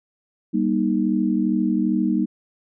sine chord, Eb major, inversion first, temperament equal with one note detuned, 196 / 238.5 / 311.1 Hz, G3 / Bb3 / Eb4, 0 / +40 / 0 cents, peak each -22 dBFS, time 0.53-2.26 s, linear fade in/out 20 ms, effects none

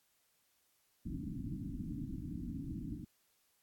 white low-pass noise, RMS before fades -42 dBFS, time 1.05-3.05 s, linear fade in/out 10 ms, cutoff 310 Hz, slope 96 dB/octave, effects white hiss -75 dBFS RMS until 3.62 s + AAC 64 kbps

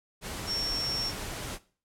sine tone in noise, 5480 Hz, F8, 34 cents flat, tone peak -29 dBFS, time 0.46-1.13 s, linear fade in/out 50 ms, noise pink, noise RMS -37 dBFS, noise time 0.21-1.59 s, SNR +5 dB, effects noise-tail reverb RT60 0.4 s tail -18 dB re dry + low-pass 12000 Hz 12 dB/octave

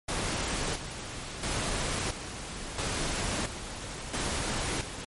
pink noise with tremolo, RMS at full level -31 dBFS, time 0.08-5.05 s, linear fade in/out 10 ms, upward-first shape square, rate 0.74 Hz, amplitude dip 60%, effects MP3 48 kbps

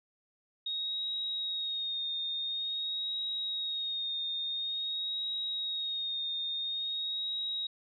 sine tone with vibrato, 3739 Hz, A#7, 4 cents sharp, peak -32 dBFS, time 0.66-7.67 s, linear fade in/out 5 ms, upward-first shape sine, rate 0.48 Hz, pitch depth 34 cents each way, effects none

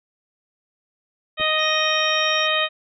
harmonic tone, 622.3 Hz, D#5, in tune, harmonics 1 / 2 / 3 / 4 / 5 / 6, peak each -25 / -25 / -25 / -25 / -25 / -25 dBFS, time 1.37-2.69 s, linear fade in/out 50 ms
clicks, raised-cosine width 2 ms, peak -24 dBFS, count 2, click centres 1.399 / 1.409 s
sine tone, 5588 Hz, F8, in tune, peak -30 dBFS, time 1.58-2.48 s, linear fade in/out 50 ms
effects none

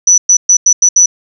sine tone bursts at uneven times, 5940 Hz, F#8, 6 cents sharp, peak -3 dBFS, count 6, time 0.07-0.18 / 0.29-0.37 / 0.49-0.57 / 0.66-0.73 / 0.82-0.89 / 0.96-1.06 s, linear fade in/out 5 ms, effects none

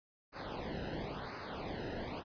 brown noise with flanger, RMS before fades -42 dBFS, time 0.32-2.24 s, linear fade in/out 50 ms, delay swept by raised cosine 0.3 to 0.89 ms, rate 0.96 Hz, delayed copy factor -1, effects resampled to 11025 Hz

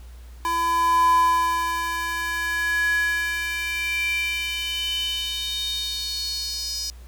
square tone with high-pass filter sweep, 336 Hz, E4, 33 cents sharp, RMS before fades -24 dBFS, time 0.45-6.9 s, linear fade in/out 0 ms, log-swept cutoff 830 to 5200 Hz, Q 7, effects added 60 Hz sine -39 dBFS peak until 7.07 s + pink hiss -54 dBFS RMS until 7.07 s

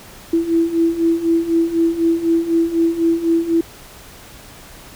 sine beating tone pair, 329.6 / 333.6 Hz, E4 / E4, 0 / +21 cents, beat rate 4 Hz, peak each -19 / -15 dBFS, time 0.33-3.61 s, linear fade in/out 5 ms, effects pink hiss -40 dBFS RMS until 4.95 s

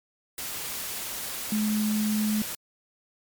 sine tone in noise, 213.1 Hz, G#3, 45 cents sharp, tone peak -23 dBFS, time 1.52-2.42 s, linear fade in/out 2 ms, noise white, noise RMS -34 dBFS, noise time 0.38-2.55 s, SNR +8 dB, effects MP3 96 kbps

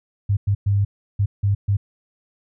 sine tone bursts at uneven times, 100.4 Hz, G2, 42 cents sharp, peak -15 dBFS, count 6, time 0.29-0.37 / 0.47-0.55 / 0.66-0.85 / 1.19-1.26 / 1.43-1.55 / 1.68-1.77 s, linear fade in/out 10 ms, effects none

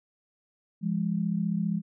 sine tone pair together, 171 / 206.1 Hz, F3 / G#3, -36 / -13 cents, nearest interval minor third, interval 323 cents, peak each -28 dBFS, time 0.81-1.82 s, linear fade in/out 50 ms, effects none

